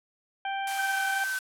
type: harmonic tone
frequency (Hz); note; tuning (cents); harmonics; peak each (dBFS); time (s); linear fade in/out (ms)
784; G5; 0; 1 / 2 / 3 / 4; -30 / -36 / -40 / -42; 0.45-1.24; 2
type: high-pass noise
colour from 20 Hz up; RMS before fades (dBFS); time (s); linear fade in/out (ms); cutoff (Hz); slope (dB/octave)
white; -37; 0.67-1.39; 2; 640; 96
type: tone with vibrato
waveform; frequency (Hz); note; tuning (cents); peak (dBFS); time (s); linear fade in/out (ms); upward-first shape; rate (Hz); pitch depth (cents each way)
sine; 1538; G6; -33; -28; 0.78-1.39; 10; sine; 2.8; 14
effects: low-pass 12000 Hz 12 dB/octave